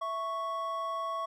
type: tone pair together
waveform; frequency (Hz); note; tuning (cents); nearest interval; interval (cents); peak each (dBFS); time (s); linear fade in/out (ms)
triangle; 659.9 / 1108.7; E5 / C#6; +2 / 0; major sixth; 898; -36 / -31; 0.01-1.26; 10
effects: none